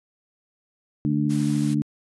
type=harmonic tone; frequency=73.42 Hz; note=D2; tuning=in tune; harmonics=2 / 3 / 4; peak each=-24 / -24 / -24 dBFS; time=1.05-1.82 s; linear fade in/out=0 ms
type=noise; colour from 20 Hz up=white; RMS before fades=-39 dBFS; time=1.29-1.75 s; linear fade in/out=20 ms
effects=resampled to 24000 Hz